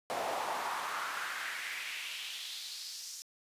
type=noise with high-pass filter sweep; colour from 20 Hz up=brown; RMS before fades=-39 dBFS; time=0.1-3.22 s; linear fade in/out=0 ms; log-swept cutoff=630 to 6000 Hz; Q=2.7; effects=resampled to 32000 Hz